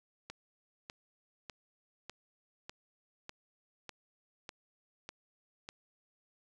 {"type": "click train", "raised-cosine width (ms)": 0.2, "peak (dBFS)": -26, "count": 10, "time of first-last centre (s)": [0.3, 5.689], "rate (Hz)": 1.67, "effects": []}